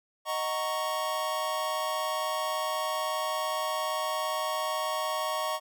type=chord; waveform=square; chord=D# minor seventh; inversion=none; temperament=equal; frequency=622.3 / 740 / 932.3 / 1108.7 Hz; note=D#5 / F#5 / A#5 / C#6; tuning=0 / 0 / 0 / 0 cents; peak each=-34 / -39 / -37 / -33 dBFS; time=0.25-5.6 s; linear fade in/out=50 ms; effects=none